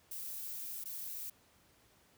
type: noise with dropouts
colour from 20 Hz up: violet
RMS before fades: -43 dBFS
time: 0.11-1.3 s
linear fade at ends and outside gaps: 5 ms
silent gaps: 0.841-0.855 s
effects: pink hiss -67 dBFS RMS until 2.17 s + high-pass 60 Hz 12 dB/octave